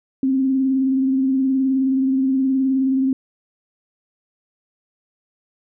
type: tone with vibrato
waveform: sine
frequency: 265.3 Hz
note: C4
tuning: 24 cents sharp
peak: -15 dBFS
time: 0.23-3.13 s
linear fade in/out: 2 ms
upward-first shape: triangle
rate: 19 Hz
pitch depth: 40 cents each way
effects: none